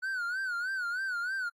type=tone with vibrato; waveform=triangle; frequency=1480 Hz; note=F#6; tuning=in tune; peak=-29 dBFS; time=0.02-1.5 s; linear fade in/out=20 ms; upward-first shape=sine; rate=3.2 Hz; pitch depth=110 cents each way; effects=AAC 48 kbps